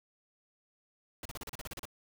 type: noise bursts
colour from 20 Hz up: pink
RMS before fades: -42 dBFS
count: 11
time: 1.23-1.854 s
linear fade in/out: 2 ms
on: 24 ms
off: 36 ms
effects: none